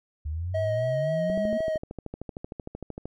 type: exponential sweep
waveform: sine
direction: up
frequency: 73 to 233.1 Hz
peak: -28 dBFS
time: 0.25-1.58 s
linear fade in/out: 10 ms
type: tone with vibrato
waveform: triangle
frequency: 634 Hz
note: D#5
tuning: 32 cents sharp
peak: -23 dBFS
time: 0.54-1.78 s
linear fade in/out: 10 ms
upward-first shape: triangle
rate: 3.9 Hz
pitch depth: 27 cents each way
type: click train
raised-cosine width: 2 ms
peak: -22 dBFS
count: 24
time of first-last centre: 1.3-3.056 s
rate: 13.1 Hz
effects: none